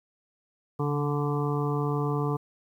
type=harmonic tone with a mistuned harmonic; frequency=145.9 Hz; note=D3; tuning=11 cents flat; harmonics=1 / 2 / 3 / 5 / 6 / 7 / 8; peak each=-27 / -33 / -31 / -39 / -40 / -37 / -37 dBFS; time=0.79-2.37 s; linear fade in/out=10 ms; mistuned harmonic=1; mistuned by=-33 cents; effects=10-bit